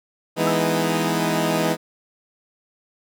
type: chord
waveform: 15% pulse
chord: E major seventh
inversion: none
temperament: equal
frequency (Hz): 164.81 / 207.7 / 246.9 / 311.1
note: E3 / G#3 / B3 / D#4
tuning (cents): 0 / 0 / 0 / 0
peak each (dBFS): -16 / -19 / -20 / -20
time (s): 0.36-1.77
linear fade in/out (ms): 50
type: tone with exponential decay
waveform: sine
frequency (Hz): 1318.5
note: E6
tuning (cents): 0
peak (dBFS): -21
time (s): 0.47-0.61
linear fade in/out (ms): 1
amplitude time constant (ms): 30
effects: none